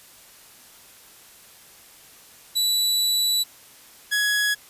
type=tone pair in turn; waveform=sawtooth; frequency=3947 / 1675.9 Hz; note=B7 / G#6; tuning=-2 / +15 cents; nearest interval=octave + minor third; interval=1483 cents; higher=first; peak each=-16 dBFS; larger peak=neither; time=2.55-3.44 / 4.11-4.55 s; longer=first; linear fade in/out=20 ms; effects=white hiss -49 dBFS RMS until 4.69 s + resampled to 32000 Hz